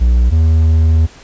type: tone pair in turn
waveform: triangle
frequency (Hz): 60 / 80.09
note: B1 / E2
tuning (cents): -49 / -49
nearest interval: perfect fourth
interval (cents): 500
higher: second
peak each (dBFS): -5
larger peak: neither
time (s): 0-0.31 / 0.31-1.07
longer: second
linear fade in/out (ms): 20
effects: pink hiss -40 dBFS RMS until 1.23 s + resampled to 16000 Hz